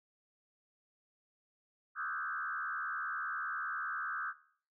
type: tone with frequency modulation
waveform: sine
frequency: 1400 Hz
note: F6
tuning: 4 cents sharp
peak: -35 dBFS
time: 1.95-4.34 s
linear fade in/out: 50 ms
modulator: 75 Hz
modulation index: 2.8
effects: noise-tail reverb RT60 0.5 s tail -17 dB re dry